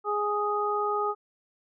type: harmonic tone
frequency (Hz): 415.3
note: G#4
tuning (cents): 0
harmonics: 1 / 2 / 3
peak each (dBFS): -29 / -31 / -28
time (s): 0.04-1.15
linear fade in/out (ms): 50
effects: none